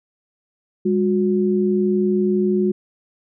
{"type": "tone pair together", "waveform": "sine", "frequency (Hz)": [202.4, 363.4], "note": ["G#3", "F#4"], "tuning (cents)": [-44, -31], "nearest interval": "minor seventh", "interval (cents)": 1013, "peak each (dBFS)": -18, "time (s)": [0.85, 2.72], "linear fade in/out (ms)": 10, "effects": []}